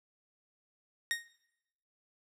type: tone with exponential decay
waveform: sawtooth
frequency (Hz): 1862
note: A#6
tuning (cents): -2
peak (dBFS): -23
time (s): 1.11-1.28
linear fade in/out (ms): 0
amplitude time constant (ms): 36
effects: noise-tail reverb RT60 0.9 s tail -22 dB re dry + low-pass 12000 Hz 12 dB/octave